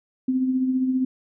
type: tone with tremolo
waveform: sine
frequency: 258.5 Hz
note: C4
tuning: 21 cents flat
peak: -17 dBFS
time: 0.28-1.05 s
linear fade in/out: 5 ms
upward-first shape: triangle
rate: 15 Hz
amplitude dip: 50%
effects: none